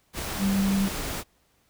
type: tone in noise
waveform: sine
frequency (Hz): 195.9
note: G3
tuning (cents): -1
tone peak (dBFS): -21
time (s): 0.38-0.9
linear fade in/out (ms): 50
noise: pink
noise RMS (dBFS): -32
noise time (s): 0.13-1.24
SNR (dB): +8
effects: pink hiss -66 dBFS RMS until 1.69 s